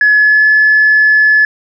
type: tone with pitch glide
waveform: sine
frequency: 1700 to 1719.8 Hz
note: G#6 to A6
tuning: +40 to -40 cents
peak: -4 dBFS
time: 0.01-1.45 s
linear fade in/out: 2 ms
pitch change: +20 cents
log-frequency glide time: 0.12-0.46 s
effects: tanh soft clip ceiling -1 dBFS